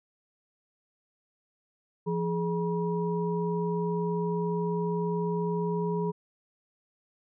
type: tone cluster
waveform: sine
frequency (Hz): 171.5 / 420.1 / 962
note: F3 / G#4 / B5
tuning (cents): -31 / +20 / -46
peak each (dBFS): -29 / -30 / -36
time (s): 2.06-6.12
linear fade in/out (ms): 20
effects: none